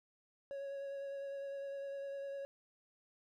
triangle tone with vibrato, 554.4 Hz, C#5, in tune, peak -39 dBFS, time 0.51-2.45 s, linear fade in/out 0 ms, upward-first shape sine, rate 9.9 Hz, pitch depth 14 cents each way, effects none

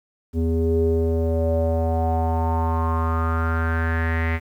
square tone with low-pass filter sweep, 81.8 Hz, E2, 13 cents flat, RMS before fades -21 dBFS, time 0.33-4.4 s, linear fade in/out 50 ms, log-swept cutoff 330 to 2100 Hz, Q 6.2, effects 9-bit

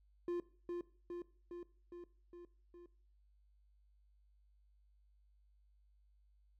triangle tone with echo, 349.2 Hz, F4, in tune, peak -34 dBFS, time 0.28-0.4 s, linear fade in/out 2 ms, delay 410 ms, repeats 6, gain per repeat -3 dB, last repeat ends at 2.86 s, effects noise-tail reverb RT60 0.5 s tail -19 dB re dry + added 50 Hz sine -67 dBFS peak until 6.59 s

